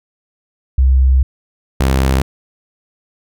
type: tone pair in turn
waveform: sine / sawtooth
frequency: 65.41 / 66.25 Hz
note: C2 / C2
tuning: 0 / +22 cents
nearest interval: unison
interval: 22 cents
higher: second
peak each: -7 dBFS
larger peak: neither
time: 0.78-1.23 / 1.8-2.22 s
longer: first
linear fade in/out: 5 ms
effects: none